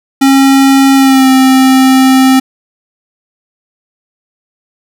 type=tone with pitch glide; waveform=square; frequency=271.2 to 262.7 Hz; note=C#4 to C4; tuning=-38 to +7 cents; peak=-4 dBFS; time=0.21-2.4 s; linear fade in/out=10 ms; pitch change=-55 cents; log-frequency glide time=0.95-1.29 s; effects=none